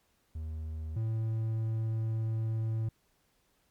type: tone pair in turn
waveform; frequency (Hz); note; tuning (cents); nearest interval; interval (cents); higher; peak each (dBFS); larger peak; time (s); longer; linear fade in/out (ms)
triangle; 78.8 / 111.44; D#2 / A2; +23 / +23; tritone; 600; second; -33 / -27; second; 0.35-0.96 / 0.96-2.89; second; 5
effects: pink hiss -72 dBFS RMS until 3.7 s + MP3 96 kbps